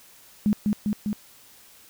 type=tone with echo; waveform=sine; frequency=208.9 Hz; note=G#3; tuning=10 cents sharp; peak=-17 dBFS; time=0.46-0.53 s; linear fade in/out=0 ms; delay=200 ms; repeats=3; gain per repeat=-2 dB; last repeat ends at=1.13 s; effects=white hiss -52 dBFS RMS until 1.89 s